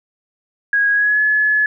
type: tone with pitch glide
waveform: sine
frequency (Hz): 1648 to 1708.1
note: G#6 to G#6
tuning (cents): -14 to +48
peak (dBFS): -12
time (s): 0.73-1.66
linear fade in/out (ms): 2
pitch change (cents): +62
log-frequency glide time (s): 0.92-1.21
effects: none